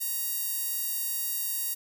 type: tone with high-pass filter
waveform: sawtooth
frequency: 941 Hz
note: A#5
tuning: 16 cents sharp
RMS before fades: -31 dBFS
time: 0-1.75 s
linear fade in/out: 20 ms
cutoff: 11000 Hz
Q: 0.63
effects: none